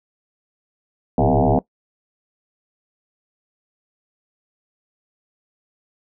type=tone with frequency modulation; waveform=sine; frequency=260 Hz; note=C4; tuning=11 cents flat; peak=-13 dBFS; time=1.18-1.59 s; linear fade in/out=2 ms; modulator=73.2 Hz; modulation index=7.3; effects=noise-tail reverb RT60 0.1 s tail -19 dB re dry